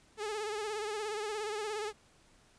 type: tone with vibrato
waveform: sawtooth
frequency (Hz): 424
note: G#4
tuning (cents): +36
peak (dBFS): -31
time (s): 0.17-1.93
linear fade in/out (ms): 50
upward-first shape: sine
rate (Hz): 17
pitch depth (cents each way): 66
effects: pink hiss -64 dBFS RMS until 2.58 s + resampled to 22050 Hz